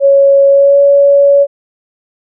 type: tone with pitch glide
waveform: sine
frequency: 554.4 to 563.4 Hz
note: C#5 to C#5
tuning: 0 to +28 cents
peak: -3 dBFS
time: 0-1.47 s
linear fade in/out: 50 ms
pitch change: +28 cents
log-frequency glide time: 0.48-0.81 s
effects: none